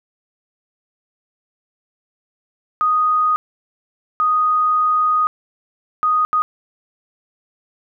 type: tone bursts at uneven times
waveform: sine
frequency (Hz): 1243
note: D#6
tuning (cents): -2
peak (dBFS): -13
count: 4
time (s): 2.81-3.36 / 4.2-5.27 / 6.03-6.25 / 6.33-6.42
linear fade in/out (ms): 0
effects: none